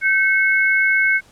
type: tone pair together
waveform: sine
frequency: 1548 / 2189 Hz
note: G6 / C#7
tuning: -22 / -22 cents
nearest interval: tritone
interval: 600 cents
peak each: -16 dBFS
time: 0.01-1.21 s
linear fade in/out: 50 ms
effects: pink hiss -51 dBFS RMS until 1.31 s + low-pass 10000 Hz 12 dB/octave

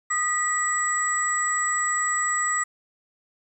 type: tone cluster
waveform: sine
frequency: 1238 / 1947 / 7790 Hz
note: D#6 / B6 / B8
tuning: -9 / -25 / -25 cents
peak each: -26 dBFS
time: 0.1-2.64 s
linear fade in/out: 10 ms
effects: 9-bit

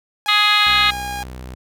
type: tone with pitch glide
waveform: sawtooth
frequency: 830.6 to 815.9 Hz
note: G#5 to G#5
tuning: 0 to -31 cents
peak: -21 dBFS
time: 0.26-1.23 s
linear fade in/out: 0 ms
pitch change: -31 cents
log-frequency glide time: 0.57-0.73 s
type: harmonic tone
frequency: 417.1 Hz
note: G#4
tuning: 7 cents sharp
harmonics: 3 / 4 / 5 / 6 / 7 / 8 / 9 / 10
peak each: -18 / -23 / -20 / -21 / -24 / -22 / -19 / -23 dBFS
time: 0.28-0.91 s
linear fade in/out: 10 ms
type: tone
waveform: sawtooth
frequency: 63.3 Hz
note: B1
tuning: 43 cents sharp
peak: -27 dBFS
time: 0.66-1.55 s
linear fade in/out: 10 ms
effects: none

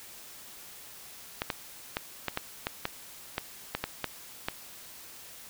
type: clicks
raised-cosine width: 0.3 ms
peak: -13 dBFS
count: 12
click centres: 1.419 / 1.502 / 1.969 / 2.283 / 2.374 / 2.669 / 2.854 / 3.381 / 3.75 / 3.84 / 4.043 / 4.485 s
effects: white hiss -48 dBFS RMS until 5.49 s

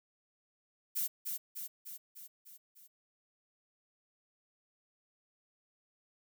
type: noise with echo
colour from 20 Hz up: violet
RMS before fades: -34 dBFS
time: 0.95-1.08 s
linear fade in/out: 20 ms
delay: 300 ms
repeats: 6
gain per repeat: -4 dB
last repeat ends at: 2.88 s
effects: none

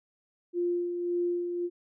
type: tone with tremolo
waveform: sine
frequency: 350 Hz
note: F4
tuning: 4 cents sharp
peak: -25 dBFS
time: 0.53-1.7 s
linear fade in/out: 50 ms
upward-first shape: sine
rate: 1.8 Hz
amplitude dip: 45%
effects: none

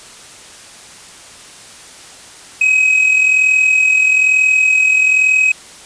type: tone with amplitude modulation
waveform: triangle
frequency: 2537 Hz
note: D#7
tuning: 33 cents sharp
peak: -5 dBFS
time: 2.61-5.52 s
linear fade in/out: 5 ms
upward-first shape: sine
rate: 41.1 Hz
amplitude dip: 50%
effects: white hiss -37 dBFS RMS until 5.85 s + resampled to 22050 Hz

